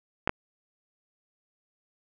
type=clicks; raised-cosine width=0.5 ms; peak=-9 dBFS; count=2; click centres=0.275 / 0.294 s; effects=none